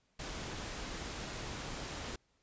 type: noise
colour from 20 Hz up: pink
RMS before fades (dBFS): -42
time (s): 0.19-2.16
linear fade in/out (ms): 5
effects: pink hiss -75 dBFS RMS until 2.42 s + resampled to 16000 Hz